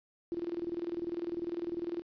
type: tone with tremolo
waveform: sine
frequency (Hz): 341.4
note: F4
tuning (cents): -39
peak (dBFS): -31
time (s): 0.32-2.02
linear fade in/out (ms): 0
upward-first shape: square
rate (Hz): 20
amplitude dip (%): 75
effects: resampled to 11025 Hz + 11-bit